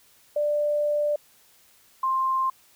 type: tone pair in turn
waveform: sine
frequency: 591 / 1053 Hz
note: D5 / C6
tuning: +11 / +11 cents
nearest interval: minor seventh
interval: 1000 cents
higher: second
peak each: -21 dBFS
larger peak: neither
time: 0.36-1.16 / 2.03-2.5 s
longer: first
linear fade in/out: 5 ms
effects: white hiss -58 dBFS RMS until 2.75 s